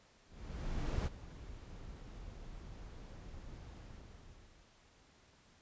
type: noise with ADSR envelope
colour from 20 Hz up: brown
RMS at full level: -34 dBFS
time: 0.27-4.72 s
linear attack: 790 ms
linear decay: 27 ms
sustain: -16 dB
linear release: 940 ms
effects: pink hiss -66 dBFS RMS until 5.61 s + resampled to 16000 Hz